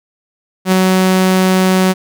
sawtooth tone with ADSR envelope, 186.8 Hz, F#3, 17 cents sharp, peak -3 dBFS, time 0.65-1.94 s, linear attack 72 ms, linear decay 4 ms, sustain -2 dB, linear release 31 ms, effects none

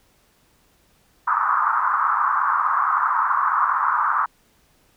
white band-pass noise, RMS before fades -20 dBFS, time 1.27-4.26 s, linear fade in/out 10 ms, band 1000 to 1300 Hz, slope 48 dB/octave, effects pink hiss -60 dBFS RMS until 4.96 s

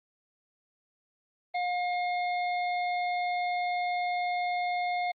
harmonic tone, 714 Hz, F5, 38 cents sharp, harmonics 1 / 3 / 5 / 6, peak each -28 / -35 / -46 / -48 dBFS, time 1.54-5.12 s, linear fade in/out 10 ms, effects Opus 32 kbps

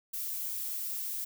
violet noise, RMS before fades -36 dBFS, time 0.13-1.25 s, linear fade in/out 10 ms, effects none

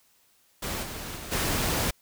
pink noise with level steps, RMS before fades -32 / -37 / -39 / -27 dBFS, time 0.62-1.91 s, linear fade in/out 10 ms, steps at 0.82 / 1.15 / 1.31 s, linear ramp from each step 20 ms, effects white hiss -64 dBFS RMS until 2.01 s

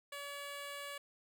10% pulse tone, 569 Hz, C#5, 45 cents sharp, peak -35 dBFS, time 0.12-0.98 s, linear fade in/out 5 ms, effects none

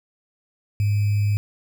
sine tone with sample-and-hold, 103.1 Hz, G#2, 12 cents flat, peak -17 dBFS, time 0.8-1.37 s, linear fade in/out 0 ms, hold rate 2450 Hz, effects none

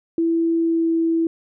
sine tone with pitch glide, 331.5 to 329.2 Hz, E4 to E4, +10 to -2 cents, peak -16 dBFS, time 0.18-1.27 s, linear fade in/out 2 ms, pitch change -12 cents, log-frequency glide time 0.57-0.89 s, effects none

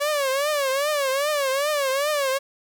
sawtooth tone with vibrato, 565 Hz, C#5, 33 cents sharp, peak -17 dBFS, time 0-2.39 s, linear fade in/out 20 ms, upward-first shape triangle, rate 2.5 Hz, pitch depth 150 cents each way, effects none

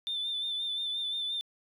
triangle tone with vibrato, 3552 Hz, A7, 16 cents sharp, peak -28 dBFS, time 0.07-1.41 s, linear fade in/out 0 ms, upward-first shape sine, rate 5.7 Hz, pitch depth 37 cents each way, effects tanh soft clip ceiling -28 dBFS

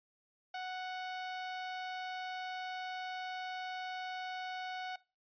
sawtooth tone, 740 Hz, F#5, in tune, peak -35 dBFS, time 0.54-4.96 s, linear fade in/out 5 ms, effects noise-tail reverb RT60 0.3 s tail -21 dB re dry + resampled to 11025 Hz

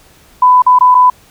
sine tone with dropouts, 1000 Hz, B5, 21 cents sharp, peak -3 dBFS, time 0.42-1.1 s, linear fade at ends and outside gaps 5 ms, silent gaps 0.621-0.664 / 0.788-0.808 / 0.946-0.949 s, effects pink hiss -45 dBFS RMS until 1.3 s

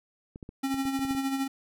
clicks, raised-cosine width 3 ms, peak -28 dBFS, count 9, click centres 0.359 / 0.428 / 0.491 / 0.743 / 0.854 / 0.992 / 1.051 / 1.109 / 1.15 s
square tone with tremolo, 270 Hz, C#4, 45 cents flat, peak -26 dBFS, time 0.63-1.48 s, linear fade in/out 10 ms, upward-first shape sine, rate 13 Hz, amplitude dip 50%
effects none

